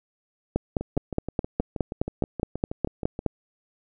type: two click trains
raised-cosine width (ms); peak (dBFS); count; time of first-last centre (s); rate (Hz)
2; -17 / -9; 16 / 14; 0.81-3.191 / 0.56-3.263; 6.3 / 4.81
effects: none